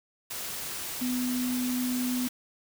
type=tone in noise; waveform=sine; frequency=250 Hz; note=B3; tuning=21 cents sharp; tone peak=-27 dBFS; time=1.01-2.28 s; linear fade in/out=10 ms; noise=white; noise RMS=-36 dBFS; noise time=0.3-2.29 s; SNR=+6 dB; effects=none